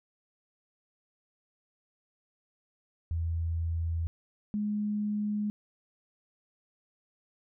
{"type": "tone pair in turn", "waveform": "sine", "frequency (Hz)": [82.9, 208.9], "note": ["E2", "G#3"], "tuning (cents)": [10, 10], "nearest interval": "octave + major third", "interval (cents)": 1600, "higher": "second", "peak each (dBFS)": [-28, -28], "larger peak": "neither", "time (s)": [[3.11, 4.07], [4.54, 5.5]], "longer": "neither", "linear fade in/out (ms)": 0, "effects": []}